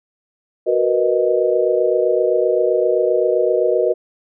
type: chord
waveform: sine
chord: B major seventh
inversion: second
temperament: equal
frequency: 370 / 466.2 / 493.9 / 622.3 Hz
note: F#4 / A#4 / B4 / D#5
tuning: 0 / 0 / 0 / 0 cents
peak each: -19 dBFS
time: 0.66-3.94 s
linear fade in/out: 20 ms
effects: none